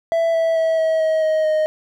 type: tone with pitch steps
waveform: triangle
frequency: 663 / 655.8 / 648.6 / 641.5 / 634.5 / 627.6 / 620.7 Hz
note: E5 / E5 / E5 / E5 / D#5 / D#5 / D#5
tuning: +10 / -9 / -28 / -47 / +34 / +15 / -4 cents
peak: -13 dBFS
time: 0.12-1.66 s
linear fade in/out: 0 ms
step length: 220 ms
effects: none